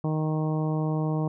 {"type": "harmonic tone", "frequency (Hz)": 155.56, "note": "D#3", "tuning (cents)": 0, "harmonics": [1, 2, 3, 4, 5, 6, 7], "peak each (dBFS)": [-25, -31, -35, -37, -39, -41, -42], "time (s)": [0.04, 1.28], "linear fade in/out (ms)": 2, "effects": []}